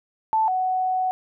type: tone pair in turn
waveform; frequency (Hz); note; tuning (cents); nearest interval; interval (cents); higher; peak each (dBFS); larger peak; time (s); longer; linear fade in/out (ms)
sine; 880 / 744.1; A5 / F#5; 0 / +10; minor third; 290; first; -17 / -20; first; 0.33-0.48 / 0.48-1.11; second; 0
effects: none